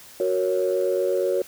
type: chord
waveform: sine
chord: F# major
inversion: none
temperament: equal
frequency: 370 / 466.2 / 554.4 Hz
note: F#4 / A#4 / C#5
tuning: 0 / 0 / 0 cents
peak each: -23 / -25 / -23 dBFS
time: 0.2-1.42 s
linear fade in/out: 2 ms
effects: tanh soft clip ceiling -12 dBFS + white hiss -46 dBFS RMS until 1.47 s